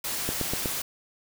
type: noise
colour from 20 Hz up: white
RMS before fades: -31 dBFS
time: 0.04-0.82 s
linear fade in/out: 5 ms
type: click train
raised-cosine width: 2 ms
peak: -15 dBFS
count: 4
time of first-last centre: 0.29-0.658 s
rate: 8.15 Hz
effects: none